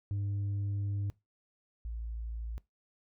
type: tone pair in turn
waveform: sine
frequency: 100.6 / 56.46 Hz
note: G2 / A1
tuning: +45 / +45 cents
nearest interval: minor seventh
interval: 1000 cents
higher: first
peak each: -28 / -35 dBFS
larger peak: first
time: 0.11-1.1 / 1.85-2.58 s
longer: first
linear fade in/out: 0 ms
effects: noise-tail reverb RT60 0.2 s tail -22 dB re dry + tanh soft clip ceiling -30 dBFS